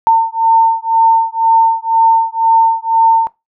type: beating tone pair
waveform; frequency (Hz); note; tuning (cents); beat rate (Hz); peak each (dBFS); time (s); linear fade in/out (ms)
sine; 904 / 906; A5 / A#5; +47 / -50; 2; -10; 0.07-3.27; 0
effects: noise-tail reverb RT60 0.2 s tail -20 dB re dry